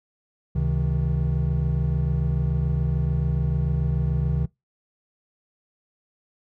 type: tone cluster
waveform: triangle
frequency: 69.7 / 131.6 / 158.5 Hz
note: C#2 / C3 / D#3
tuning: +10 / +10 / +32 cents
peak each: -23 dBFS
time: 0.55-4.46 s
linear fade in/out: 10 ms
effects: noise-tail reverb RT60 0.2 s tail -24 dB re dry

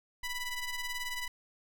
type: ring-modulated tone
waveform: sawtooth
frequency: 987.8 Hz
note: B5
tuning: in tune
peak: -28 dBFS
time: 0.23-1.28 s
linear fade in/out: 5 ms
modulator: 997 Hz
effects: none

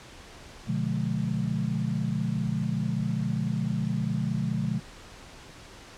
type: chord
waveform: sine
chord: B diminished seventh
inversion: none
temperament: just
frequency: 123.47 / 148.16 / 177.8 / 213.4 Hz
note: B2 / D3 / F3 / Ab3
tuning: 0 / +16 / +31 / +47 cents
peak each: -31 dBFS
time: 0.67-4.8 s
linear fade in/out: 20 ms
effects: pink hiss -47 dBFS RMS until 5.97 s + low-pass 7000 Hz 12 dB/octave

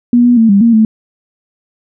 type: tone with pitch steps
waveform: sine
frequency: 241 / 243.1 / 225.3 / 199.1 / 232.1 / 219.3 Hz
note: B3 / B3 / A3 / G3 / A#3 / A3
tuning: -42 / -27 / +41 / +27 / -7 / -6 cents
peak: -4 dBFS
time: 0.13-0.85 s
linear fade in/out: 2 ms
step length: 120 ms
effects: none

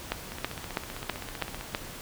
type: two click trains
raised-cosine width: 0.3 ms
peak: -11 / -21 dBFS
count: 6 / 21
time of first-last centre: 0.12-1.749 / 0.32-1.61 s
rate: 3.07 / 15.5 Hz
effects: pink hiss -42 dBFS RMS until 2.01 s

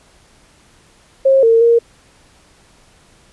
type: tone with pitch steps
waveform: sine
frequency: 537 / 456.1 / 466.6 Hz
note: C5 / A#4 / A#4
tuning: +45 / -38 / +2 cents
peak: -7 dBFS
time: 1.25-1.79 s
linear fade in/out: 10 ms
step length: 180 ms
effects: pink hiss -50 dBFS RMS until 3.32 s + resampled to 24000 Hz

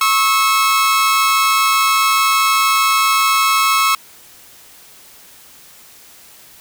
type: tone pair together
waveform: sawtooth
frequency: 1093.2 / 1300 Hz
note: C#6 / E6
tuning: -24 / -24 cents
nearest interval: minor third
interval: 300 cents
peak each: -11 dBFS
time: 0.01-3.95 s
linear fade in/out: 2 ms
effects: white hiss -43 dBFS RMS until 6.6 s

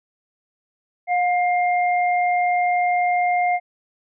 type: tone pair together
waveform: sine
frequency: 715.5 / 2112 Hz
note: F5 / C7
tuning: +42 / +16 cents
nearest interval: octave + perfect fifth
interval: 1874 cents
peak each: -17 / -25 dBFS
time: 1.07-3.6 s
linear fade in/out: 50 ms
effects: none

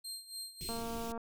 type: tone with tremolo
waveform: 25% pulse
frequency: 4186 Hz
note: C8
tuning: in tune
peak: -35 dBFS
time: 0.04-0.83 s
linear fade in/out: 10 ms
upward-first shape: sine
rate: 3.5 Hz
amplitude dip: 80%
type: band-stop noise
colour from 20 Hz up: pink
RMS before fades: -46 dBFS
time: 0.61-1.12 s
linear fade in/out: 0 ms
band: 410 to 2300 Hz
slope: 48 dB/octave
type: click train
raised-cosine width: 1 ms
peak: -29 dBFS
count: 113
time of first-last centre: 0.69-1.177 s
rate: 230 Hz
effects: none

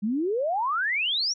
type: exponential sweep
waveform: sine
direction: up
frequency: 196 to 5920 Hz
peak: -23 dBFS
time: 0.02-1.34 s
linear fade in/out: 20 ms
effects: none

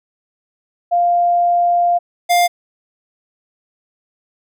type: tone pair in turn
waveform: sine / square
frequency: 698.5 / 702.5 Hz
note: F5 / F5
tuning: 0 / +10 cents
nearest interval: unison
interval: 10 cents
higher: second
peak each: -11 dBFS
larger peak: neither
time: 0.91-1.99 / 2.29-2.48 s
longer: first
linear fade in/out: 20 ms
effects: none

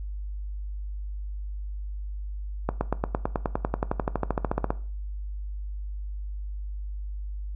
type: accelerating click train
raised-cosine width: 1 ms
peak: -10 dBFS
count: 24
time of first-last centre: 2.69-4.705 s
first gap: 120 ms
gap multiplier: 0.97
effects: noise-tail reverb RT60 0.4 s tail -17 dB re dry + added 50 Hz sine -31 dBFS peak until 7.55 s

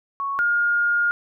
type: tone pair in turn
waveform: sine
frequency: 1108.7 / 1419.5 Hz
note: C#6 / F6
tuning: 0 / +28 cents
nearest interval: major third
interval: 428 cents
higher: second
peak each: -23 / -17 dBFS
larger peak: second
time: 0.2-0.39 / 0.39-1.11 s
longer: second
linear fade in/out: 0 ms
effects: none

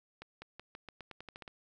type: accelerating click train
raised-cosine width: 0.3 ms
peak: -30 dBFS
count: 12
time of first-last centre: 0.22-1.478 s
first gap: 200 ms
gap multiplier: 0.88
effects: none

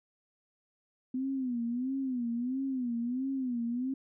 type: tone with vibrato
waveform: sine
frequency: 251.2 Hz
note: B3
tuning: 30 cents sharp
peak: -30 dBFS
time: 1.14-3.94 s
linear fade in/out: 5 ms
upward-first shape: sine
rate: 1.5 Hz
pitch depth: 130 cents each way
effects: none

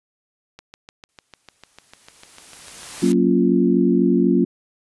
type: click train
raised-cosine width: 0.2 ms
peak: -22 dBFS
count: 18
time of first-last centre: 0.59-3.131 s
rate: 6.69 Hz
type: noise with exponential growth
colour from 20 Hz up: white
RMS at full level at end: -31 dBFS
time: 1.09-3.12 s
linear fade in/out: 0 ms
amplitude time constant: 440 ms
type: chord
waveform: sine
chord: Gb major seventh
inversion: none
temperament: equal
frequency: 185 / 233.1 / 277.2 / 349.2 Hz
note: Gb3 / Bb3 / Db4 / F4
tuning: 0 / 0 / 0 / 0 cents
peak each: -19 dBFS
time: 3.02-4.45 s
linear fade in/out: 10 ms
effects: resampled to 24000 Hz

